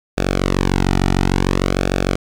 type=tone with flanger; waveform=sawtooth; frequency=46.62 Hz; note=F#1; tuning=14 cents sharp; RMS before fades=-17 dBFS; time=0.17-2.16 s; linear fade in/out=10 ms; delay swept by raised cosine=0.98 to 1.88 ms; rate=0.57 Hz; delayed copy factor=-0.8; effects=low-pass 8000 Hz 12 dB/octave + 7-bit